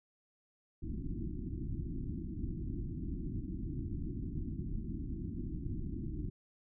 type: low-pass noise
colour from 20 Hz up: pink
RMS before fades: -39 dBFS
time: 0.82-6.3 s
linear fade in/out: 10 ms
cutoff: 350 Hz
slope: 96 dB/octave
effects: none